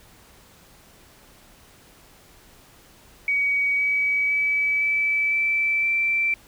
sine tone with pitch steps, 2260 / 2276 / 2292 / 2307 / 2324 / 2340 Hz, C#7 / C#7 / D7 / D7 / D7 / D7, +33 / +45 / -43 / -31 / -19 / -7 cents, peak -19 dBFS, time 3.28-6.34 s, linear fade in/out 2 ms, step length 510 ms, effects pink hiss -52 dBFS RMS until 6.47 s

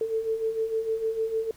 sine beating tone pair, 440.3 / 446.9 Hz, A4 / A4, +1 / +27 cents, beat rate 6.6 Hz, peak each -32 / -26 dBFS, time 0.01-1.51 s, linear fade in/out 2 ms, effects pink hiss -55 dBFS RMS until 1.56 s

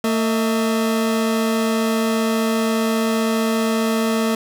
30% pulse tone pair together, 225.5 / 641.5 Hz, A3 / E5, +43 / -47 cents, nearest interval octave + tritone, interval 1810 cents, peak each -15 / -23 dBFS, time 0.04-4.35 s, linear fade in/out 2 ms, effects none

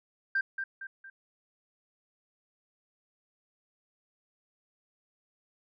sine tone with echo, 1577 Hz, G6, 10 cents sharp, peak -24 dBFS, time 0.35-0.41 s, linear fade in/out 5 ms, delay 230 ms, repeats 3, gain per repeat -7 dB, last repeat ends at 1.1 s, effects tanh soft clip ceiling -21 dBFS

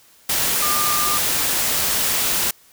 sine tone in noise, 1200 Hz, D6, 37 cents sharp, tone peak -22 dBFS, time 0.62-1.18 s, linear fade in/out 5 ms, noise white, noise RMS -20 dBFS, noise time 0.29-2.51 s, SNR -5 dB, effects white hiss -52 dBFS RMS until 2.72 s

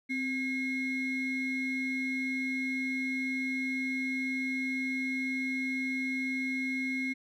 triangle ring-modulated tone, 949 Hz, A#5, 31 cents sharp, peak -25 dBFS, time 0.09-7.14 s, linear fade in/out 20 ms, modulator 1210 Hz, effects none

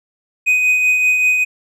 triangle tone with tremolo, 2500 Hz, D#7, 8 cents sharp, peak -8 dBFS, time 0.46-1.45 s, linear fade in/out 20 ms, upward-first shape triangle, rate 5.2 Hz, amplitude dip 40%, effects resampled to 32000 Hz

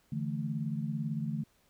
sine chord, D suspended second, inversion none, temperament equal, 146.83 / 164.81 / 220 Hz, D3 / E3 / A3, 0 / 0 / 0 cents, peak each -35 / -37 / -36 dBFS, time 0.12-1.44 s, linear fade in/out 5 ms, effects pink hiss -69 dBFS RMS until 1.69 s

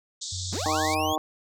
pink band-pass noise, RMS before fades -35 dBFS, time 0.21-0.95 s, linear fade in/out 10 ms, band 3500 to 8000 Hz, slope 96 dB/octave
sine tone with pitch glide, 91.9 to 90.63 Hz, F#2 to F#2, -11 to -35 cents, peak -33 dBFS, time 0.32-1.13 s, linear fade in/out 5 ms, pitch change -24 cents, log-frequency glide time 0.52-0.97 s
35% pulse linear sweep, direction up, 118.2 to 3477 Hz, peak -29 dBFS, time 0.52-1.16 s, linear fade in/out 10 ms
harmonic tone, 155.56 Hz, D#3, in tune, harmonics 2 / 3 / 4 / 5 / 6 / 7, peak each -31 / -35 / -31 / -28 / -35 / -31 dBFS, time 0.66-1.18 s, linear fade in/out 0 ms
effects none

